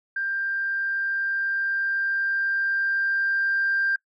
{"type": "tone with level ramp", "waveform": "sine", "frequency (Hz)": 1587, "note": "G6", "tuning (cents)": 21, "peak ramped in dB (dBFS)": [-24, -19], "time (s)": [0.16, 3.96], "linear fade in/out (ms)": 5, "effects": ["noise-tail reverb RT60 0.1 s tail -23 dB re dry", "tanh soft clip ceiling -16 dBFS"]}